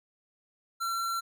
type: tone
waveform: square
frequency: 1358 Hz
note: F6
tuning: 49 cents flat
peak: -30 dBFS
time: 0.8-1.21 s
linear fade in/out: 20 ms
effects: none